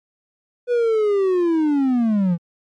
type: linear sweep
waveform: triangle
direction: down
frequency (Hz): 493.9 to 164.81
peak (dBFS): -13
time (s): 0.67-2.38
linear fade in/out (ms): 50
effects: MP3 48 kbps